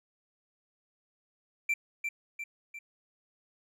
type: tone with echo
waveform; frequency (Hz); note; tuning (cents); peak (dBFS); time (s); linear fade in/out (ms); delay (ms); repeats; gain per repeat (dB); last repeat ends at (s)
triangle; 2349; D7; 0; -24; 1.69-1.74; 5; 350; 3; -5; 2.79
effects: none